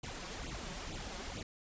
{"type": "noise with flanger", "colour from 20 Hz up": "pink", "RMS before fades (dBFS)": -43, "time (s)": [0.03, 1.43], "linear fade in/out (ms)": 5, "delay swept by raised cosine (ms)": [0.27, 5.57], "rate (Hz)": 2.2, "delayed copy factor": 0.85, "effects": ["resampled to 16000 Hz"]}